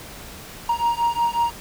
triangle beating tone pair, 937 / 942.5 Hz, A#5 / A#5, +9 / +19 cents, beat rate 5.5 Hz, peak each -20 dBFS, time 0.69-1.51 s, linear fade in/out 5 ms, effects pink hiss -39 dBFS RMS until 1.6 s

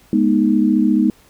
sine chord, G# minor, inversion none, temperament equal with one note detuned, 207.7 / 242.1 / 311.1 Hz, G#3 / B3 / D#4, 0 / -34 / 0 cents, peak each -16 dBFS, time 0.13-1.1 s, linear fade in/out 2 ms, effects pink hiss -51 dBFS RMS until 1.29 s

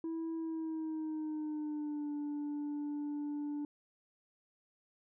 sine tone with pitch glide, 326.9 to 292.9 Hz, E4 to D4, -14 to -5 cents, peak -33 dBFS, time 0.04-3.65 s, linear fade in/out 2 ms, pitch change -191 cents, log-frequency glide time 0.35-2.12 s, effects tanh soft clip ceiling -35 dBFS

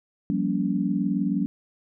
sine chord, G half-diminished seventh, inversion third, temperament just, 176.4 / 196 / 235.2 / 282.2 Hz, F3 / G3 / Bb3 / Db4, +18 / 0 / +16 / +31 cents, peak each -28 / -26 / -29 / -27 dBFS, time 0.3-1.46 s, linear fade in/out 0 ms, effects none

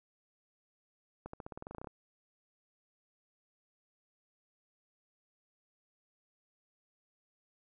accelerating click train, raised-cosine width 1 ms, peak -29 dBFS, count 14, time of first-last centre 1.26-1.872 s, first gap 74 ms, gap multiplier 0.92, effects none

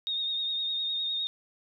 sine tone with vibrato, 3706 Hz, A#7, 11 cents flat, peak -28 dBFS, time 0.07-1.27 s, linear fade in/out 0 ms, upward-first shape triangle, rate 9.8 Hz, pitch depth 37 cents each way, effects none

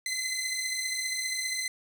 15% pulse beating tone pair, 2033 / 2048 Hz, B6 / C7, +50 / -38 cents, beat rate 15 Hz, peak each -29 / -25 dBFS, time 0.06-1.68 s, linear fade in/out 2 ms, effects none

